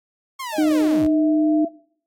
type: linear sweep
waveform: sawtooth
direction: down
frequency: 1100 to 43.65 Hz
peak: -24 dBFS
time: 0.39-1.07 s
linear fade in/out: 10 ms
type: tone with pitch glide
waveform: sine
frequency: 622.3 to 670.8 Hz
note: D#5 to E5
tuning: 0 to +30 cents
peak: -25 dBFS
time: 0.52-1.69 s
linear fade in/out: 20 ms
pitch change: +130 cents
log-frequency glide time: 0.8-1.54 s
type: tone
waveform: sine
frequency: 306.9 Hz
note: D#4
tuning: 24 cents flat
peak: -15 dBFS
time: 0.58-1.65 s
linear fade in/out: 5 ms
effects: noise-tail reverb RT60 0.6 s tail -22 dB re dry + AAC 64 kbps